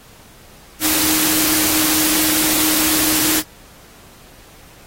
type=tone in noise; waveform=sine; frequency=311.1 Hz; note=D#4; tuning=in tune; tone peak=-22 dBFS; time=0.8-3.43 s; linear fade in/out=50 ms; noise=white; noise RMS=-17 dBFS; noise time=0.8-3.43 s; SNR=-8 dB; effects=pink hiss -45 dBFS RMS until 4.86 s + AAC 48 kbps